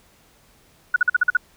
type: tone bursts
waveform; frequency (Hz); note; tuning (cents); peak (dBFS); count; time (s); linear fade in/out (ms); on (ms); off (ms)
sine; 1466; F#6; -16; -12; 7; 0.94-1.37; 5; 22; 46
effects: pink hiss -56 dBFS RMS until 1.56 s